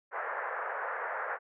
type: band-pass noise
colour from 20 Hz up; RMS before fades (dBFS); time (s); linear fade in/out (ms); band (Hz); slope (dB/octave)
white; -36; 0.11-1.39; 50; 460 to 1800; 48
effects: none